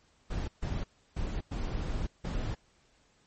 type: noise bursts at uneven times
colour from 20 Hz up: brown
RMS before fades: -33 dBFS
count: 5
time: 0.3-0.48 / 0.62-0.84 / 1.16-1.41 / 1.51-2.07 / 2.24-2.55 s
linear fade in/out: 10 ms
effects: pink hiss -67 dBFS RMS until 3.26 s + MP3 32 kbps

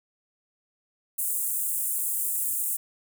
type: high-pass noise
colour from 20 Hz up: pink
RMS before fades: -28 dBFS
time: 1.18-2.77 s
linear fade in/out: 10 ms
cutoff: 8100 Hz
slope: 48 dB/octave
effects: none

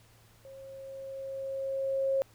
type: tone with level ramp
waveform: sine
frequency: 540 Hz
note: C#5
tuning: 45 cents flat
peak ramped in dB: -46 to -24 dBFS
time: 0.45-2.22 s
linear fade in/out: 0 ms
effects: added 112 Hz sine -61 dBFS peak until 2.34 s + pink hiss -62 dBFS RMS until 2.34 s

